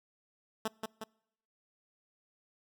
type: tone with echo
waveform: 10% pulse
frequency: 220 Hz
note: A3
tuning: in tune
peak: -23 dBFS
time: 0.65-0.68 s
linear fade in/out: 5 ms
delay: 180 ms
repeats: 2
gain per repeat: -4 dB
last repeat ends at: 1.04 s
effects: noise-tail reverb RT60 0.8 s tail -26 dB re dry